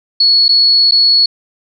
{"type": "tone with dropouts", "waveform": "sine", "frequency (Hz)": 4378, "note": "C#8", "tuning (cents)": -22, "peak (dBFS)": -6, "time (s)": [0.2, 1.26], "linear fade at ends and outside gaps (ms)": 5, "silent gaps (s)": [[0.482, 0.49], [0.911, 0.92]], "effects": []}